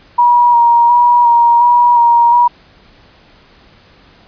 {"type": "tone with vibrato", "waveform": "sine", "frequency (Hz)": 953, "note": "A#5", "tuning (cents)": 38, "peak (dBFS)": -5, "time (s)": [0.18, 2.48], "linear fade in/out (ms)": 10, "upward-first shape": "square", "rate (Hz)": 1.4, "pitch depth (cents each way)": 18, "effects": ["pink hiss -45 dBFS RMS until 4.27 s", "resampled to 11025 Hz"]}